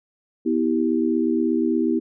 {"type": "chord", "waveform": "sine", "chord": "E minor", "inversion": "second", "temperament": "equal with one note detuned", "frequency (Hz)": [246.9, 323.6, 392], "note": ["B3", "E4", "G4"], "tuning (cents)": [0, -32, 0], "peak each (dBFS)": [-22, -21, -25], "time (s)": [0.45, 2], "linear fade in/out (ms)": 20, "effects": []}